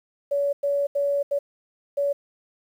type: tone bursts at uneven times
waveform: sine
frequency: 567 Hz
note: C#5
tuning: 39 cents sharp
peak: -20 dBFS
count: 5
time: 0.31-0.53 / 0.63-0.87 / 0.95-1.23 / 1.31-1.39 / 1.97-2.13 s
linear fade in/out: 10 ms
effects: 9-bit

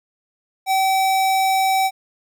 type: tone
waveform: square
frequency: 767 Hz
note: G5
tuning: 38 cents flat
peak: -16 dBFS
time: 0.66-1.91 s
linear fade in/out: 50 ms
effects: none

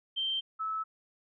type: tone pair in turn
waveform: sine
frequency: 3136 / 1302.6 Hz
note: G7 / E6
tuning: 0 / -21 cents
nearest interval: octave + minor third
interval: 1521 cents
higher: first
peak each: -29 / -31 dBFS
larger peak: first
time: 0.16-0.41 / 0.59-0.84 s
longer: neither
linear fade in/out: 20 ms
effects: none

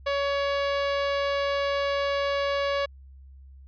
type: tone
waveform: sawtooth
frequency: 562 Hz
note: C#5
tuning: 24 cents sharp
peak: -20 dBFS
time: 0.06-2.86 s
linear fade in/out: 10 ms
effects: added 67 Hz sine -45 dBFS peak until 3.67 s + resampled to 11025 Hz

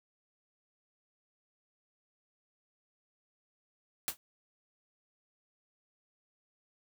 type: noise with exponential decay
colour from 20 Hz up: white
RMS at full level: -29 dBFS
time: 4.08-4.17 s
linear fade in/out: 0 ms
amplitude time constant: 19 ms
effects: none

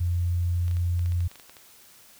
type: tone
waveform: sine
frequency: 87.31 Hz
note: F2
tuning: in tune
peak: -22 dBFS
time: 0-1.28 s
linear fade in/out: 10 ms
type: clicks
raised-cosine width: 0.2 ms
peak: -29 dBFS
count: 12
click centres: 0.681 / 0.712 / 0.769 / 0.993 / 1.06 / 1.121 / 1.206 / 1.315 / 1.357 / 1.398 / 1.496 / 1.568 s
effects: white hiss -53 dBFS RMS until 2.19 s

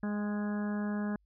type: harmonic tone with a mistuned harmonic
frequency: 207.7 Hz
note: G#3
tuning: in tune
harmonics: 1 / 2 / 3 / 4 / 5 / 6 / 7 / 8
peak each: -31 / -44 / -45 / -48 / -49 / -51 / -50 / -47 dBFS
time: 0.03-1.16 s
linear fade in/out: 2 ms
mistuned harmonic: 4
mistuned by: -18 cents
effects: added 50 Hz sine -66 dBFS peak until 1.25 s

